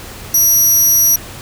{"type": "tone", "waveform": "20% pulse", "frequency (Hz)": 5800, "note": "F#8", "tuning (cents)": -35, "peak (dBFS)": -3, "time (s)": [0.34, 1.16], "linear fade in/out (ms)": 5, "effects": ["added 98 Hz sine -38 dBFS peak until 1.41 s", "pink hiss -32 dBFS RMS until 1.41 s"]}